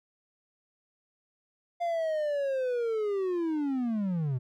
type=linear sweep; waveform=triangle; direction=down; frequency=698.5 to 120.3 Hz; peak=-25 dBFS; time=1.8-4.39 s; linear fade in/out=20 ms; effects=none